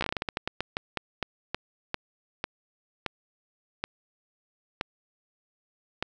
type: slowing click train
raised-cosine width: 0.3 ms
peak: -12 dBFS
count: 22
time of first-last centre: 0.01-6.026 s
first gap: 14 ms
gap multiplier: 1.25
effects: none